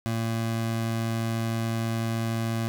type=tone; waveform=25% pulse; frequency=113.8 Hz; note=A#2; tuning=41 cents flat; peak=-22 dBFS; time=0.06-2.68 s; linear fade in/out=0 ms; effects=none